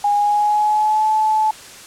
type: tone with pitch glide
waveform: sine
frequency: 821 to 865.8 Hz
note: G#5 to A5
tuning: -20 to -28 cents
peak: -13 dBFS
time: 0.04-1.51 s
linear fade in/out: 5 ms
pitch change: +92 cents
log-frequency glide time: 0.15-1.08 s
effects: white hiss -38 dBFS RMS until 1.86 s + low-pass 9000 Hz 12 dB/octave